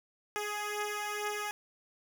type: beating tone pair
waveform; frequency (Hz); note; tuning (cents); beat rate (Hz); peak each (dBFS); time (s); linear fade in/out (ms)
10% pulse; 416.4 / 418.6; G#4 / G#4; +5 / +14; 2.2; -27 / -31; 0.36-1.51; 0
effects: none